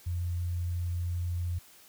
sine tone, 87.4 Hz, F2, 2 cents sharp, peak -29 dBFS, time 0.06-1.59 s, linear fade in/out 10 ms, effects white hiss -56 dBFS RMS until 1.88 s

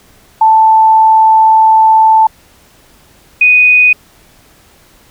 sine tone pair in turn, 881 / 2487 Hz, A5 / D#7, +2 / -1 cents, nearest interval octave + tritone, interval 1797 cents, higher second, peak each -3 dBFS, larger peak neither, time 0.41-2.27 / 3.41-3.93 s, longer first, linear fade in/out 5 ms, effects pink hiss -45 dBFS RMS until 5.1 s

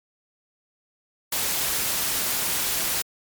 white noise, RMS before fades -25 dBFS, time 1.32-3.02 s, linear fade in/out 5 ms, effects MP3 96 kbps

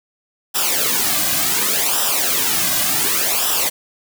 white noise with flanger, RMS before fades -18 dBFS, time 0.54-3.7 s, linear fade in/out 20 ms, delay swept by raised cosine 0.45 to 2.25 ms, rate 0.68 Hz, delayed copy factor -0.75, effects none

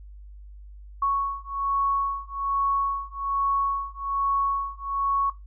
sine beating tone pair, 1108.7 / 1109.9 Hz, C#6 / C#6, 0 / +2 cents, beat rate 1.2 Hz, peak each -26 dBFS, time 1.02-5.3 s, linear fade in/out 5 ms, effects noise-tail reverb RT60 0.2 s tail -17 dB re dry + added 50 Hz sine -41 dBFS peak until 5.46 s

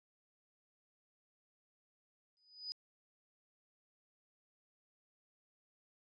sine tone with exponential growth, 4975 Hz, D#8, 1 cent flat, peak -37 dBFS, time 2.37-2.72 s, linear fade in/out 0 ms, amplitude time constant 74 ms, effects resampled to 22050 Hz

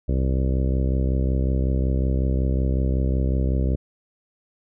harmonic tone, 65.41 Hz, C2, in tune, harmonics 1 / 2 / 3 / 4 / 5 / 6 / 7 / 8 / 9, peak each -20 / -26 / -30 / -32 / -34 / -36 / -37 / -38 / -39 dBFS, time 0.08-3.76 s, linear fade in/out 10 ms, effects none

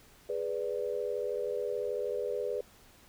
sine chord, G# diminished, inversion none, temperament equal, 415.3 / 493.9 / 587.3 Hz, G#4 / B4 / D5, 0 / 0 / 0 cents, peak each -35 / -34 / -38 dBFS, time 0.29-2.61 s, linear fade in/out 5 ms, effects pink hiss -59 dBFS RMS until 3.08 s

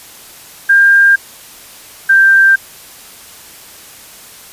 sine tone pair in turn, 1600 / 1576.2 Hz, G6 / G6, +35 / +9 cents, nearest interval unison, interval 26 cents, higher first, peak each -4 dBFS, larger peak neither, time 0.69-1.16 / 2.09-2.56 s, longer neither, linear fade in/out 10 ms, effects white hiss -36 dBFS RMS until 4.52 s + resampled to 32000 Hz

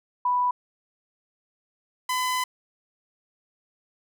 sine / sawtooth tone pair in turn, 987.8 / 1009.7 Hz, B5 / B5, 0 / +38 cents, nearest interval unison, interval 38 cents, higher second, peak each -20 dBFS, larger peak neither, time 0.25-0.51 / 2.09-2.44 s, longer second, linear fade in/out 5 ms, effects none

